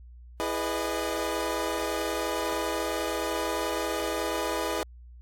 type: chord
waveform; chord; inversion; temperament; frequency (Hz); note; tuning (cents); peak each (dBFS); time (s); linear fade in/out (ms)
25% pulse; E major seventh; none; equal with one note detuned; 329.6 / 415.3 / 493.9 / 608.4; E4 / G#4 / B4 / D#5; 0 / 0 / 0 / -39; -30; 0.4-4.83; 0
effects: added 60 Hz sine -45 dBFS peak until 5.21 s + AAC 48 kbps